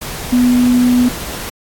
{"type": "tone in noise", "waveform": "sine", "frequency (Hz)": 246.9, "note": "B3", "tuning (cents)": 0, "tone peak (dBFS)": -8, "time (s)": [0.32, 1.09], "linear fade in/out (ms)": 10, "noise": "pink", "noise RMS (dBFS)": -25, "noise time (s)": [0.01, 1.5], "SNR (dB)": 14, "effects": ["AAC 64 kbps"]}